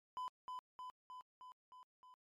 triangle tone with echo, 1006 Hz, B5, 32 cents sharp, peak -39 dBFS, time 0.17-0.28 s, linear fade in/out 0 ms, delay 310 ms, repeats 6, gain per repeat -3 dB, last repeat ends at 2.14 s, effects MP3 64 kbps

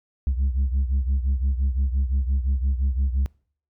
sine beating tone pair, 65.41 / 71.21 Hz, C2 / C#2, 0 / +47 cents, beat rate 5.8 Hz, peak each -19 / -23 dBFS, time 0.27-3.26 s, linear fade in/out 0 ms, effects noise-tail reverb RT60 0.5 s tail -25 dB re dry + tanh soft clip ceiling -17 dBFS

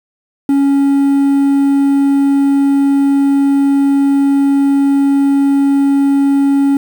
triangle tone with quantisation, 278.1 Hz, C#4, 6 cents sharp, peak -6 dBFS, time 0.49-6.77 s, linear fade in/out 2 ms, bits 6, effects none

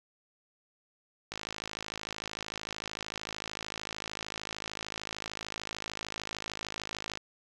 click train, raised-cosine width 0.2 ms, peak -19 dBFS, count 313, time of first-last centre 1.32-7.174 s, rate 53.3 Hz, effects none

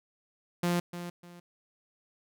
sawtooth tone with echo, 174.61 Hz, F3, in tune, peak -22 dBFS, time 0.63-0.8 s, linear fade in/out 5 ms, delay 300 ms, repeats 2, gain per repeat -11 dB, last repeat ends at 1.4 s, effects none

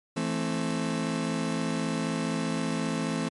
35% pulse chord, A minor, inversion second, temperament just, 165 / 220 / 264 Hz, E3 / A3 / C4, +2 / 0 / +16 cents, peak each -30 dBFS, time 0.16-3.29 s, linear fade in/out 10 ms, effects MP3 48 kbps

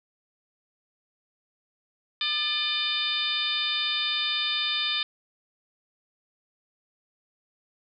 harmonic tone with a mistuned harmonic, 603 Hz, D5, 46 cents sharp, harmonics 2 / 3 / 4 / 5 / 6 / 7 / 8, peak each -38 / -37 / -33 / -32 / -27 / -38 / -35 dBFS, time 2.21-5.03 s, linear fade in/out 2 ms, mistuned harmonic 3, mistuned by -59 cents, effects none

